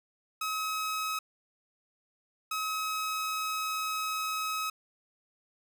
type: tone bursts at uneven times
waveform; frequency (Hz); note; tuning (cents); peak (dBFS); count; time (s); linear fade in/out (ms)
sawtooth; 1277; D#6; +45; -27; 2; 0.41-1.19 / 2.51-4.7; 5
effects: none